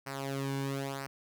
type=tone with flanger; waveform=sawtooth; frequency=137.1 Hz; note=C#3; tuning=19 cents flat; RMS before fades=-36 dBFS; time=0.06-1.07 s; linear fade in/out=10 ms; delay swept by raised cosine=0.28 to 1.58 ms; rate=1 Hz; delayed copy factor=-0.75; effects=none